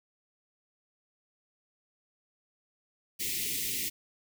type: band-stop noise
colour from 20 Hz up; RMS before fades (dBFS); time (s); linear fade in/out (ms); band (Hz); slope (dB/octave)
white; -33; 3.19-3.9; 20; 450 to 1900; 96
effects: none